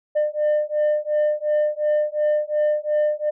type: beating tone pair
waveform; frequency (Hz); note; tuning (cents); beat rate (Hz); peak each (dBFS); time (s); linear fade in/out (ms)
sine; 600 / 602.8; D5 / D5; +37 / +45; 2.8; -19; 0.15-3.31; 20
effects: tanh soft clip ceiling -15 dBFS